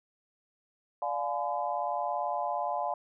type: chord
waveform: sine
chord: D diminished seventh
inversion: none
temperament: just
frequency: 587.3 / 704.8 / 845.8 / 1014.9 Hz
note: D5 / F5 / Ab5 / Cb6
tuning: 0 / +16 / +31 / +47 cents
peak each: -36 / -33 / -34 / -36 dBFS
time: 1.02-2.94 s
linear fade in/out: 2 ms
effects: none